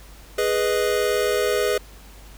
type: chord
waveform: square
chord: G# minor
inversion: none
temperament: equal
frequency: 415.3 / 493.9 / 622.3 Hz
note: G#4 / B4 / D#5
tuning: 0 / 0 / 0 cents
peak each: -23 / -24 / -27 dBFS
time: 0.38-1.78 s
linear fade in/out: 5 ms
effects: added 50 Hz sine -43 dBFS peak until 2.37 s + pink hiss -48 dBFS RMS until 2.37 s